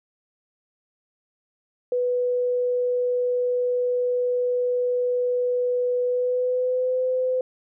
sine tone with pitch glide, 493.9 to 510.7 Hz, B4 to C5, 0 to -42 cents, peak -20 dBFS, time 1.92-7.41 s, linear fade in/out 2 ms, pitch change +58 cents, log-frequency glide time 6.05-7.03 s, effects none

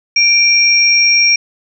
sine tone pair together, 2362 / 5594 Hz, D7 / F8, +9 / +2 cents, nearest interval octave + minor third, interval 1493 cents, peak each -10 dBFS, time 0.16-1.36 s, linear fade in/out 5 ms, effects none

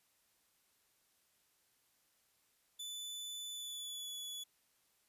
sawtooth tone with pitch glide, 3492 to 3414 Hz, A7 to G#7, -14 to +47 cents, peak -40 dBFS, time 2.79-4.44 s, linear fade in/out 10 ms, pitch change -39 cents, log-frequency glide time 3.51-4.08 s, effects white hiss -75 dBFS RMS until 5.08 s + resampled to 32000 Hz

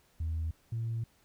sine tone pair in turn, 80.4 / 114.36 Hz, E2 / A#2, -43 / -33 cents, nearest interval tritone, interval 610 cents, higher second, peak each -29 / -30 dBFS, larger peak first, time 0.2-0.51 / 0.72-1.04 s, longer second, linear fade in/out 5 ms, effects tanh soft clip ceiling -28 dBFS + pink hiss -67 dBFS RMS until 1.24 s

